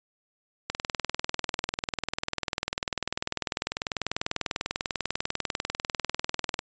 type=click train; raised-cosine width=0.2 ms; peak=-10 dBFS; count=120; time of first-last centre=0.7-6.591 s; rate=20.2 Hz; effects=resampled to 16000 Hz